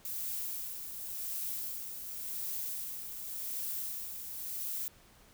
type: noise with tremolo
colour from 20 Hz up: violet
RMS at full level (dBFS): -37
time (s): 0.05-4.88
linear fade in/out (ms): 0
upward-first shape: sine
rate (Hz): 0.9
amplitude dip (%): 50
effects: pink hiss -61 dBFS RMS until 5.33 s